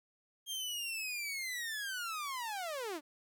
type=linear sweep; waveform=sawtooth; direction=down; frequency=3227 to 276.4 Hz; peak=-34 dBFS; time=0.46-3.01 s; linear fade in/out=50 ms; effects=12-bit